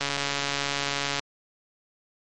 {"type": "click train", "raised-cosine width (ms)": 0.2, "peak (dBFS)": -9, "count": 168, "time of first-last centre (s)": [0.01, 1.194], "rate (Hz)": 141, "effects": ["MP3 48 kbps"]}